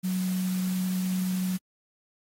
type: tone in noise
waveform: sine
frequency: 185 Hz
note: F#3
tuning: in tune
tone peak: -25 dBFS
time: 0.03-1.58 s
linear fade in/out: 20 ms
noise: white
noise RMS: -41 dBFS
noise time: 0.03-1.58 s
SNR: +13 dB
effects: AAC 48 kbps